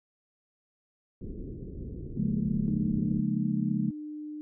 pink low-pass noise, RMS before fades -39 dBFS, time 1.21-3.2 s, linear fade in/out 5 ms, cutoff 430 Hz, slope 48 dB/octave
sine chord, Bb minor seventh, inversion first, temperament just, 139.85 / 174.81 / 209.8 / 233.1 Hz, Db3 / F3 / Ab3 / Bb3, +16 / +2 / +18 / 0 cents, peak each -33 / -32 / -29 / -33 dBFS, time 2.17-3.91 s, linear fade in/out 5 ms
sine tone, 301.5 Hz, D4, 46 cents sharp, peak -36 dBFS, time 2.68-4.41 s, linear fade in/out 0 ms
effects none

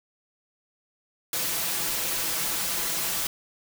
white noise with comb filter, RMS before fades -28 dBFS, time 1.33-3.27 s, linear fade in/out 2 ms, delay 6 ms, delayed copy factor +0.65, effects none

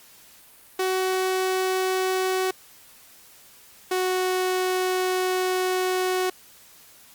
sawtooth tone pair in turn, 374.5 / 369.6 Hz, F#4 / F#4, +21 / -2 cents, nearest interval unison, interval 23 cents, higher first, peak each -18 dBFS, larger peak neither, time 0.79-2.51 / 3.91-6.3 s, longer second, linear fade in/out 5 ms, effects white hiss -51 dBFS RMS until 7.14 s + Opus 48 kbps

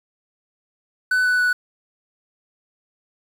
triangle tone with pitch steps, 1500 / 1489.6 / 1479.3 Hz, F#6 / F#6 / F#6, +23 / +11 / -1 cents, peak -14 dBFS, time 1.11-1.53 s, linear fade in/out 5 ms, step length 140 ms, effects 7-bit

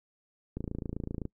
click train, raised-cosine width 3 ms, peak -22 dBFS, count 20, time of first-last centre 0.57-1.253 s, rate 27.8 Hz, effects noise-tail reverb RT60 0.1 s tail -24 dB re dry

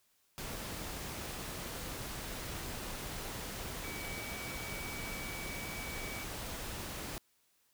sine tone in noise, 2280 Hz, C#7, 48 cents sharp, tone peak -45 dBFS, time 3.84-6.24 s, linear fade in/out 0 ms, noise pink, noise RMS -42 dBFS, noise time 0.38-7.18 s, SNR -6 dB, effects white hiss -73 dBFS RMS until 7.73 s

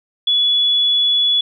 sine tone, 3410 Hz, G#7, 45 cents sharp, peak -12 dBFS, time 0.27-1.41 s, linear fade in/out 5 ms, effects none

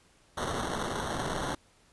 white noise with sample-and-hold, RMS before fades -33 dBFS, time 0.37-1.55 s, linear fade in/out 5 ms, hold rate 2450 Hz, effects pink hiss -63 dBFS RMS until 1.92 s + resampled to 24000 Hz

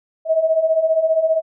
sine beating tone pair, 630 / 645 Hz, D#5 / E5, +21 / -38 cents, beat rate 15 Hz, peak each -20 / -15 dBFS, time 0.25-1.42 s, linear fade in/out 50 ms, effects none

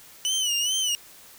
25% pulse tone with vibrato, 2960 Hz, F#7, in tune, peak -19 dBFS, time 0.25-0.95 s, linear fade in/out 0 ms, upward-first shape sine, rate 2.4 Hz, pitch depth 98 cents each way, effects white hiss -49 dBFS RMS until 1.38 s

